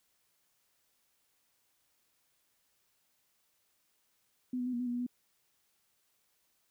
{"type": "tone with pitch steps", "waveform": "sine", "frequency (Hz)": [251.6, 246.7, 252.7, 239.3, 249.4, 241.4, 243.5, 246.6], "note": ["B3", "B3", "B3", "A#3", "B3", "B3", "B3", "B3"], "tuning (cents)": [32, -2, 40, 46, 17, -39, -24, -2], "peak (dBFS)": -32, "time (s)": [4.53, 5.066], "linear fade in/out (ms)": 5, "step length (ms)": 67, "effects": ["white hiss -75 dBFS RMS until 6.7 s"]}